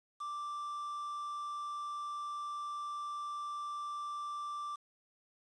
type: tone with quantisation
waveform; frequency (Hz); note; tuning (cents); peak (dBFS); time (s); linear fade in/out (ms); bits
triangle; 1175; D6; +1; -36; 0.2-4.76; 10; 9
effects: resampled to 22050 Hz